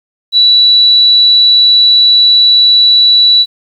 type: tone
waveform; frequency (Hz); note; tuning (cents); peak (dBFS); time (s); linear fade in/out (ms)
sine; 3941; B7; -4; -3; 0.32-3.46; 50
effects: 7-bit